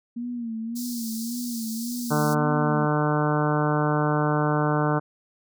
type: tone with vibrato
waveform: sine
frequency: 233.1 Hz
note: A#3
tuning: in tune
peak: -28 dBFS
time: 0.16-2.86 s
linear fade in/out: 10 ms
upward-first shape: sine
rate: 1.8 Hz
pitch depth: 81 cents each way
type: high-pass noise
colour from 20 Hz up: pink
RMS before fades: -37 dBFS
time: 0.75-2.35 s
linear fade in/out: 20 ms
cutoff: 4400 Hz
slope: 48 dB/octave
type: harmonic tone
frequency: 150 Hz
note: D3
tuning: 37 cents sharp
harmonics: 1 / 2 / 3 / 4 / 5 / 6 / 7 / 8 / 9 / 10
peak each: -24 / -27 / -29 / -30 / -31 / -32 / -32 / -33 / -34 / -34 dBFS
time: 2.1-5 s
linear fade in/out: 20 ms
effects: none